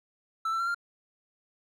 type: tone with pitch steps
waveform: triangle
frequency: 1323 / 1339 / 1368 / 1394 Hz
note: E6 / E6 / F6 / F6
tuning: +6 / +27 / -36 / -4 cents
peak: -25 dBFS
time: 0.45-0.746 s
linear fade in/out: 5 ms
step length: 74 ms
effects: none